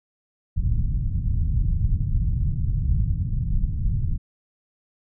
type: low-pass noise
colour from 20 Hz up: pink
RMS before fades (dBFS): -22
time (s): 0.56-4.18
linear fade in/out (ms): 20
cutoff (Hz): 140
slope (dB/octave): 24
effects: none